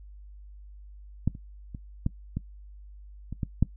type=clicks; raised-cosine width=5 ms; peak=-11 / -29 / -26 / -13 / -17 / -23 / -16 / -8 dBFS; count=8; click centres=1.276 / 1.351 / 1.748 / 2.064 / 2.37 / 3.326 / 3.432 / 3.626 s; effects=noise-tail reverb RT60 0.1 s tail -19 dB re dry + added 50 Hz sine -44 dBFS peak until 3.76 s